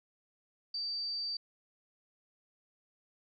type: tone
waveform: sine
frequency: 4640 Hz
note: D8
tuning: 22 cents flat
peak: -34 dBFS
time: 0.74-1.37 s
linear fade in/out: 5 ms
effects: none